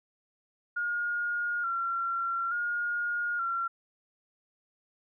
sine tone with vibrato, 1396.9 Hz, F6, in tune, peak -28 dBFS, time 0.76-3.68 s, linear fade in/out 10 ms, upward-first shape square, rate 0.57 Hz, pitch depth 37 cents each way, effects none

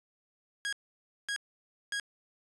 sawtooth tone bursts, 1644 Hz, G#6, 18 cents flat, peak -28 dBFS, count 3, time 0.65-1.998 s, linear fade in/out 0 ms, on 76 ms, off 560 ms, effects resampled to 22050 Hz

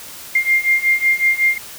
sine beating tone pair, 2109 / 2114.4 Hz, C7 / C7, +13 / +18 cents, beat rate 5.4 Hz, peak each -17 / -15 dBFS, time 0.35-1.58 s, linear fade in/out 5 ms, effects white hiss -35 dBFS RMS until 1.78 s

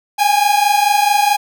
45% pulse tone pair together, 808.4 / 833 Hz, G#5 / G#5, -47 / +5 cents, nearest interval minor second, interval 52 cents, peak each -14 dBFS, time 0.18-1.37 s, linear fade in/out 20 ms, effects none

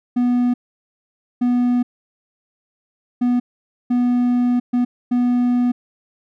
triangle tone bursts at uneven times, 245.1 Hz, B3, 13 cents flat, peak -12 dBFS, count 6, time 0.16-0.54 / 1.41-1.83 / 3.21-3.4 / 3.9-4.6 / 4.73-4.85 / 5.11-5.72 s, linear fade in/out 10 ms, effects none

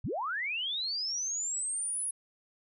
sine linear sweep, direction up, 58.27 to 10540 Hz, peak -31 dBFS, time 0.04-2.11 s, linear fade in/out 5 ms, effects none

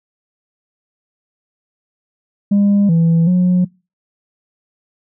sine tone with pitch steps, 202 / 165.8 / 180.6 Hz, G#3 / E3 / F#3, -48 / +10 / -42 cents, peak -7 dBFS, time 2.51-3.65 s, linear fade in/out 10 ms, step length 380 ms, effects noise-tail reverb RT60 0.3 s tail -26 dB re dry + tanh soft clip ceiling -8 dBFS

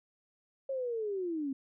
sine linear sweep, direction down, 548 to 261.6 Hz, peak -32 dBFS, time 0.69-1.53 s, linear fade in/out 5 ms, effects none

